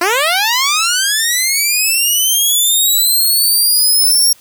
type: linear sweep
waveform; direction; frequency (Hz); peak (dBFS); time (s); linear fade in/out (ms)
10% pulse; up; 329.6 to 5588; -3; 0.01-4.33; 5
effects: white hiss -46 dBFS RMS until 4.4 s